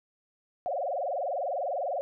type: tone with vibrato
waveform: sine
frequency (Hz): 631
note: D#5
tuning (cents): +24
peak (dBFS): -28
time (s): 0.66-2.01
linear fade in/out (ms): 0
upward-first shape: sine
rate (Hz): 20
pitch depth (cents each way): 290
effects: none